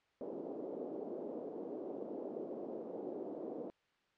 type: band-pass noise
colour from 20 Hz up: pink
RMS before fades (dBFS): -44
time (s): 0.21-3.7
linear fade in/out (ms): 0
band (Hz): 290 to 550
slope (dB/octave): 24
effects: white hiss -75 dBFS RMS until 4.17 s + low-pass 3000 Hz 12 dB/octave